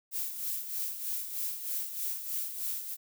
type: noise with tremolo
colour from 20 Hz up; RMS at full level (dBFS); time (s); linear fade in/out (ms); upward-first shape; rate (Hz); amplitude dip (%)
violet; -33; 0.11-2.97; 50; sine; 3.2; 60
effects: none